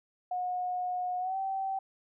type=tone with pitch glide; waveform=sine; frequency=725 to 772.6 Hz; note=F#5 to G5; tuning=-35 to -25 cents; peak=-30 dBFS; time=0.31-1.79 s; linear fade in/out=5 ms; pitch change=+110 cents; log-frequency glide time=1.19-1.37 s; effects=none